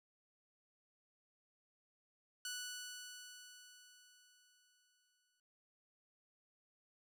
10% pulse tone with exponential decay, 1480 Hz, F#6, in tune, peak -33 dBFS, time 2.45-5.4 s, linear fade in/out 2 ms, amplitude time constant 640 ms, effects none

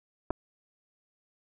clicks, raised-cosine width 1 ms, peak -16 / -17 dBFS, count 2, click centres 0.305 / 0.308 s, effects none

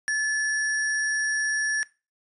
sine tone with sample-and-hold, 1731 Hz, A6, 29 cents flat, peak -22 dBFS, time 0.08-1.83 s, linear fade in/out 0 ms, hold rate 7350 Hz, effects noise-tail reverb RT60 0.3 s tail -20 dB re dry + resampled to 24000 Hz

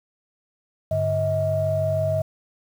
sine tone cluster, 101 / 147.2 / 637 Hz, G#2 / D3 / D#5, -48 / +4 / +41 cents, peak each -25 / -28 / -21 dBFS, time 0.91-2.22 s, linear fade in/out 5 ms, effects tanh soft clip ceiling -11 dBFS + 8-bit

